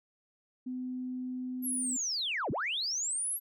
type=tone; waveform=sine; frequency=253.5 Hz; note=B3; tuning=45 cents sharp; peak=-34 dBFS; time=0.66-1.97 s; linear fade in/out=10 ms
type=linear two-way sweep; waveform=sine; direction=down then up; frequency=11780 to 87.31 to 11780 Hz; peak=-30 dBFS; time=1.62-3.4 s; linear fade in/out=50 ms; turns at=2.51 s
effects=tanh soft clip ceiling -24 dBFS